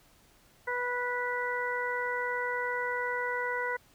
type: harmonic tone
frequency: 491.3 Hz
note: B4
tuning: 9 cents flat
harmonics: 1 / 2 / 3 / 4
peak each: -35 / -35 / -35 / -35 dBFS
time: 0.67-3.77 s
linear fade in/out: 10 ms
effects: pink hiss -62 dBFS RMS until 3.94 s